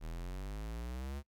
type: exponential sweep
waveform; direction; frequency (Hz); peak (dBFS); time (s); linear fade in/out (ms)
square; up; 38.89 to 72.3; -40; 0-1.23; 50
effects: noise-tail reverb RT60 0.1 s tail -23 dB re dry